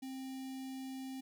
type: tone with notch filter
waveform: square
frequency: 263.7 Hz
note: C4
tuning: 14 cents sharp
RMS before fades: -44 dBFS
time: 0.02-1.21 s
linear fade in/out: 10 ms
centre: 1300 Hz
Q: 0.82
effects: none

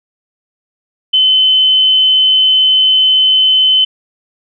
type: tone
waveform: sine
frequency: 3049 Hz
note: G7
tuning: 49 cents flat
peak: -6 dBFS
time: 1.13-3.85 s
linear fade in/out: 10 ms
effects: none

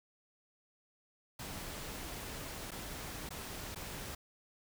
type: noise with dropouts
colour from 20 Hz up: pink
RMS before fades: -44 dBFS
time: 1.39-4.15 s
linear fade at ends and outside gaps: 5 ms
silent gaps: 2.708-2.716 / 3.291-3.305 / 3.748-3.758 s
effects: none

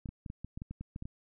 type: clicks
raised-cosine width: 5 ms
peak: -28 dBFS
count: 12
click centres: 0.058 / 0.09 / 0.262 / 0.301 / 0.446 / 0.575 / 0.619 / 0.71 / 0.81 / 0.961 / 1.024 / 1.055 s
effects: none

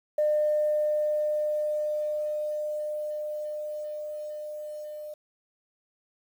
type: tone with level ramp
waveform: sine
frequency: 603 Hz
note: D5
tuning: 46 cents sharp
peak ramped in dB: -20 to -36 dBFS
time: 0.18-5.14 s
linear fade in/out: 5 ms
effects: tanh soft clip ceiling -16 dBFS + 9-bit

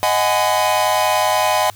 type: chord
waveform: 45% pulse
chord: G# minor seventh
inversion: second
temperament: equal with one note detuned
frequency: 622.3 / 740 / 830.6 / 1012 Hz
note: D#5 / F#5 / G#5 / B5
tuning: 0 / 0 / 0 / +42 cents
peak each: -20 dBFS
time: 0.03-1.7 s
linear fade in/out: 0 ms
effects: added 102 Hz sine -42 dBFS peak until 1.75 s + white hiss -47 dBFS RMS until 1.75 s

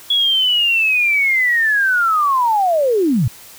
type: linear sweep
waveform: sine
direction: down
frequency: 3382 to 98 Hz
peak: -12 dBFS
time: 0.1-3.28 s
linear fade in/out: 5 ms
effects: white hiss -40 dBFS RMS until 3.58 s

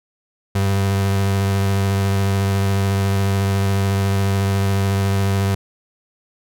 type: tone with vibrato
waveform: 35% pulse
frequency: 98 Hz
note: G2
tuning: in tune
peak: -14 dBFS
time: 0.55-5.55 s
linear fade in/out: 5 ms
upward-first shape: square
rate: 14 Hz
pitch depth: 12 cents each way
effects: none

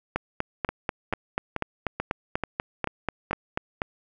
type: two click trains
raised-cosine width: 0.5 ms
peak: -12 / -10 dBFS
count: 7 / 16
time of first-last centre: 0.69-3.31 / 0.16-3.819 s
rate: 2.29 / 4.1 Hz
effects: none

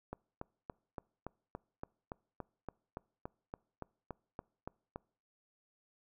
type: click train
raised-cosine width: 1 ms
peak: -27 dBFS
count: 18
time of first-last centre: 0.13-4.96 s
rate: 3.52 Hz
effects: noise-tail reverb RT60 0.5 s tail -26 dB re dry

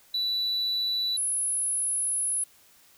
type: tone pair in turn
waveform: sine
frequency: 3957 / 10564 Hz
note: B7 / E9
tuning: +3 / +3 cents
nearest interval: octave + perfect fourth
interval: 1700 cents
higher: second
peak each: -23 dBFS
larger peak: neither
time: 0.14-1.17 / 1.17-2.44 s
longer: second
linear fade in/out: 5 ms
effects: tanh soft clip ceiling -23 dBFS + white hiss -58 dBFS RMS until 2.97 s

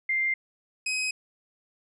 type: tone pair in turn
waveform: sine / sawtooth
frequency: 2098 / 2528 Hz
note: C7 / D#7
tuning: +4 / +27 cents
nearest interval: minor third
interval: 323 cents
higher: second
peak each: -23 dBFS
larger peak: neither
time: 0.09-0.34 / 0.86-1.11 s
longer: neither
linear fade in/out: 5 ms
effects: resampled to 24000 Hz

